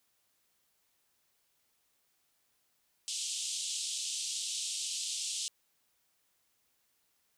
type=band-pass noise; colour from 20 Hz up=white; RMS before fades=-37 dBFS; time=3.08-5.48 s; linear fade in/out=0 ms; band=2900 to 8800 Hz; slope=48 dB/octave; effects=white hiss -75 dBFS RMS until 7.37 s